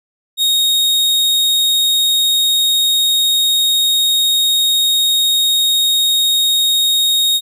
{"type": "tone", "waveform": "40% pulse", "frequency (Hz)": 3734, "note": "A#7", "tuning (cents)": 2, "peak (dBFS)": -10, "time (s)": [0.37, 7.41], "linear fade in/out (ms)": 50, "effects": []}